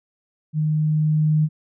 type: tone with level ramp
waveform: sine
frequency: 153.9 Hz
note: D#3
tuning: 19 cents flat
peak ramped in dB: -18 to -14 dBFS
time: 0.53-1.49 s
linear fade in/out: 50 ms
effects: none